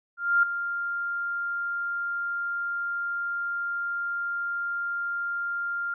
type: tone with ADSR envelope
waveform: sine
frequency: 1396.9 Hz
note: F6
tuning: in tune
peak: -16 dBFS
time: 0.17-5.94 s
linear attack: 260 ms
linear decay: 5 ms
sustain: -11 dB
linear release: 3 ms
effects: none